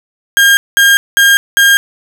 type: tone bursts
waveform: 35% pulse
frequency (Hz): 1613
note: G6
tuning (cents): +49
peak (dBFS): -3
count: 4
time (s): 0.37-1.77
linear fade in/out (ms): 0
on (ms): 200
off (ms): 200
effects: none